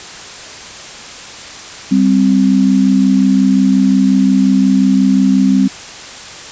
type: tone pair together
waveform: sine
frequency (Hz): 195.98 / 261.6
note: G3 / C4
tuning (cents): 0 / 0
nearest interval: perfect fourth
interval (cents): 500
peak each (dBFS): -10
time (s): 1.91-5.68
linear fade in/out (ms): 10
effects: white hiss -30 dBFS RMS until 6.51 s + resampled to 16000 Hz